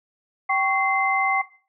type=tone cluster; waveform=sine; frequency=775 / 1111 / 2072 Hz; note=G5 / C#6 / C7; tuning=-20 / +4 / -17 cents; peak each=-23 dBFS; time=0.49-1.42 s; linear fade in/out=10 ms; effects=noise-tail reverb RT60 0.4 s tail -17 dB re dry